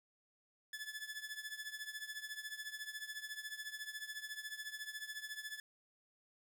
sawtooth tone with tremolo, 1726 Hz, A6, 34 cents flat, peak -37 dBFS, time 0.73-5.6 s, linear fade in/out 2 ms, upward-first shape triangle, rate 14 Hz, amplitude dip 85%, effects 11-bit

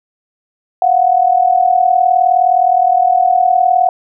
sine tone pair together, 700 / 739.4 Hz, F5 / F#5, +4 / -1 cents, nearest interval minor second, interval 95 cents, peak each -12 / -10 dBFS, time 0.82-3.89 s, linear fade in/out 2 ms, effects none

